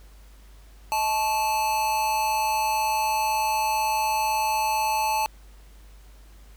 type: tone with amplitude modulation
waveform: square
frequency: 871 Hz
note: A5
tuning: 18 cents flat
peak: -20 dBFS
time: 0.92-5.26 s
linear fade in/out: 0 ms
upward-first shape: sine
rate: 236 Hz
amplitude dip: 55%
effects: added 50 Hz sine -46 dBFS peak until 6.56 s + pink hiss -57 dBFS RMS until 6.56 s